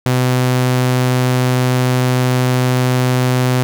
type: tone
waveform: sawtooth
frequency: 126.7 Hz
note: B2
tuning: 45 cents sharp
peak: -8 dBFS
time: 0.06-3.63 s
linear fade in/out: 0 ms
effects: none